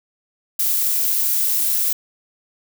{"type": "noise", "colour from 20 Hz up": "violet", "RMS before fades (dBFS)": -19, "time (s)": [0.59, 1.93], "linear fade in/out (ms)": 5, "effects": []}